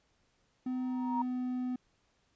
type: tone with pitch glide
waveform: triangle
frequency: 254.2 to 251.4 Hz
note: C4 to B3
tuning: -50 to +31 cents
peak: -30 dBFS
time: 0.66-1.76 s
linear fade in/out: 5 ms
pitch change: -19 cents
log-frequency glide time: 0.86-1.15 s
type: tone with exponential growth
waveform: sine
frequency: 940 Hz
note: A#5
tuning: 14 cents sharp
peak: -28 dBFS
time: 0.66-1.22 s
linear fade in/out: 5 ms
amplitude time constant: 120 ms
effects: pink hiss -73 dBFS RMS until 2.35 s + resampled to 16000 Hz